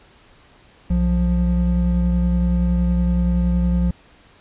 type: tone pair together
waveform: triangle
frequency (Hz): 62.3 / 176.21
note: B1 / F3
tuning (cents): +16 / +16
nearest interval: octave + tritone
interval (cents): 1800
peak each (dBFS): -16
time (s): 0.9-3.91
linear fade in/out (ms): 5
effects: pink hiss -51 dBFS RMS until 4.4 s + resampled to 8000 Hz